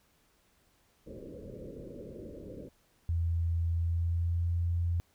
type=low-pass noise; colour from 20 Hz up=white; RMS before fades=-45 dBFS; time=1.06-2.69 s; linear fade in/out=10 ms; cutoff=570 Hz; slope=96 dB/octave
type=tone with pitch glide; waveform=sine; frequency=83.9 to 85.76 Hz; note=E2 to F2; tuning=+31 to -31 cents; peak=-27 dBFS; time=3.09-5 s; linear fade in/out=0 ms; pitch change=+38 cents; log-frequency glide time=3.76-4.53 s
effects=pink hiss -69 dBFS RMS until 5.14 s